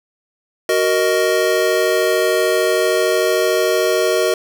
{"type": "chord", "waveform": "square", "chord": "D# minor", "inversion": "first", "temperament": "just", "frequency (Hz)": [373.4, 466.7, 622.3], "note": ["F#4", "A#4", "D#5"], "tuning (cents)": [16, 2, 0], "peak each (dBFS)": -19, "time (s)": [0.69, 4.34], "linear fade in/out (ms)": 2, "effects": []}